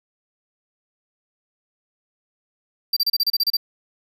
square tone bursts, 4699 Hz, D8, in tune, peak -17 dBFS, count 10, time 2.93-3.569 s, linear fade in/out 5 ms, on 36 ms, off 31 ms, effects none

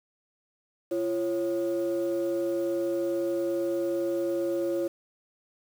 sine tone pair together, 342.2 / 549 Hz, F4 / C#5, -35 / -17 cents, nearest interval minor sixth, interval 818 cents, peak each -26 / -28 dBFS, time 0.91-4.88 s, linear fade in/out 10 ms, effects tanh soft clip ceiling -21 dBFS + 8-bit

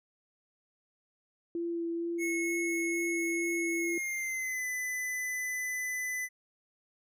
sine tone with vibrato, 338 Hz, E4, 43 cents sharp, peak -31 dBFS, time 1.55-3.98 s, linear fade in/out 2 ms, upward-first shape sine, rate 2.2 Hz, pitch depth 13 cents each way
square tone with pitch glide, 2186 to 2005 Hz, C#7 to B6, -25 to +26 cents, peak -33 dBFS, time 2.18-6.29 s, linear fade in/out 50 ms, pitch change -149 cents, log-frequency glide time 3.77-4.66 s
effects none

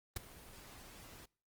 pink noise with ADSR envelope, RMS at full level -35 dBFS, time 0.16-1.26 s, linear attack 6 ms, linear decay 11 ms, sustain -20 dB, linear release 13 ms, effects noise-tail reverb RT60 0.5 s tail -26 dB re dry + Opus 24 kbps

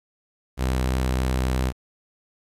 sawtooth tone with vibrato, 64 Hz, C2, 38 cents flat, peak -17 dBFS, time 0.57-1.73 s, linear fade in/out 50 ms, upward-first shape triangle, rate 3.1 Hz, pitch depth 8 cents each way, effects resampled to 32000 Hz + 9-bit

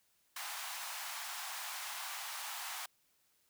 pink high-pass noise, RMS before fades -43 dBFS, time 0.36-2.86 s, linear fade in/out 5 ms, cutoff 740 Hz, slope 48 dB/octave, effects white hiss -74 dBFS RMS until 3.49 s

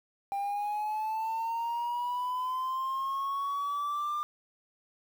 sine linear sweep, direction up, 793 to 1199 Hz, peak -27 dBFS, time 0.32-4.23 s, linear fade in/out 0 ms, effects tanh soft clip ceiling -29 dBFS + 9-bit

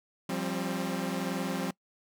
sawtooth chord, F suspended second, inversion none, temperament equal with one note detuned, 174.61 / 196 / 266.2 Hz, F3 / G3 / C4, 0 / 0 / +30 cents, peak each -31 dBFS, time 0.29-1.71 s, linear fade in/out 5 ms, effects noise-tail reverb RT60 0.1 s tail -23 dB re dry

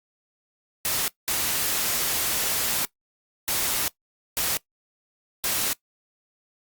white noise bursts at uneven times, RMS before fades -25 dBFS, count 5, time 0.85-1.08 / 1.28-2.85 / 3.48-3.88 / 4.37-4.57 / 5.44-5.73 s, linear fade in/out 0 ms, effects noise-tail reverb RT60 0.1 s tail -20 dB re dry + Opus 48 kbps

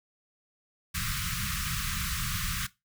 pink band-stop noise, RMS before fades -32 dBFS, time 0.94-2.67 s, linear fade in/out 10 ms, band 200 to 1100 Hz, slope 96 dB/octave, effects noise-tail reverb RT60 0.2 s tail -17 dB re dry

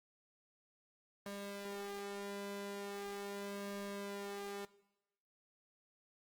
sawtooth tone with flanger, 200.8 Hz, G3, 42 cents sharp, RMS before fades -45 dBFS, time 1.26-4.65 s, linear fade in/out 2 ms, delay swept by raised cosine 1.8 to 3 ms, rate 0.4 Hz, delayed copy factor +0.7, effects noise-tail reverb RT60 0.9 s tail -19 dB re dry + Opus 24 kbps

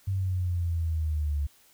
sine exponential sweep, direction down, 97.8 to 71 Hz, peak -25 dBFS, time 0.07-1.47 s, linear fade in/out 10 ms, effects white hiss -60 dBFS RMS until 1.73 s

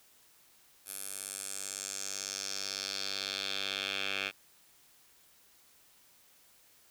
10% pulse tone with band-pass filter sweep, 98 Hz, G2, in tune, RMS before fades -38 dBFS, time 0.85-4.32 s, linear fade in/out 50 ms, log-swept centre 11000 to 2700 Hz, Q 2.7, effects white hiss -63 dBFS RMS until 6.9 s

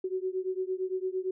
sine beating tone pair, 370 / 378.8 Hz, F#4 / F#4, 0 / +41 cents, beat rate 8.8 Hz, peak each -32 / -33 dBFS, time 0.04-1.31 s, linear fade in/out 5 ms, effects none

